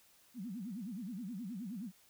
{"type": "tone with vibrato", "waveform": "sine", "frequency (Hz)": 213.3, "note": "G#3", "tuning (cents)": 46, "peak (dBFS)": -40, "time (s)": [0.34, 1.92], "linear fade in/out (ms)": 50, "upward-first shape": "sine", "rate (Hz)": 9.5, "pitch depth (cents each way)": 300, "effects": ["white hiss -66 dBFS RMS until 2.09 s"]}